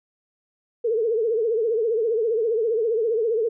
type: tone with vibrato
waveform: sine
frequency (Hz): 451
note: A4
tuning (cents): +43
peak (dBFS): -19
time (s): 0.84-3.49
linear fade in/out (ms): 10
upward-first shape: triangle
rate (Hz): 15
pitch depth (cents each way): 130
effects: none